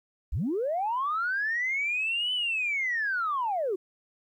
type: linear two-way sweep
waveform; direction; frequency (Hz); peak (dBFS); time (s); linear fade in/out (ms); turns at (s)
sine; up then down; 38.89 to 3034 to 346.8; -25; 0.32-3.76; 10; 2.33
effects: tanh soft clip ceiling -21 dBFS + 11-bit